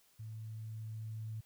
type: tone with level ramp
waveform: sine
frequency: 110 Hz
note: A2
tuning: in tune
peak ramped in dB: -43 to -39 dBFS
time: 0.19-1.41 s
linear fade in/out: 10 ms
effects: white hiss -69 dBFS RMS until 1.45 s